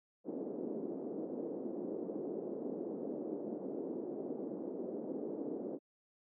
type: band-pass noise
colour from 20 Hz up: pink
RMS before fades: -41 dBFS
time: 0.24-5.79 s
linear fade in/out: 50 ms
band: 250 to 470 Hz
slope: 24 dB/octave
effects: high-pass 150 Hz 12 dB/octave